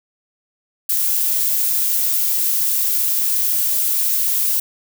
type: noise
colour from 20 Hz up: violet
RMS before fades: -18 dBFS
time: 0.89-4.6 s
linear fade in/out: 5 ms
effects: none